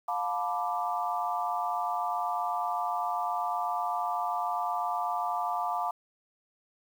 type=chord; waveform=sine; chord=B half-diminished seventh; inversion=second; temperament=equal with one note detuned; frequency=708.6 / 880 / 987.8 / 1174.7 Hz; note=F5 / A5 / B5 / D6; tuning=+25 / 0 / 0 / 0 cents; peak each=-32 / -34 / -35 / -34 dBFS; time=0.08-5.91 s; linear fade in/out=5 ms; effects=9-bit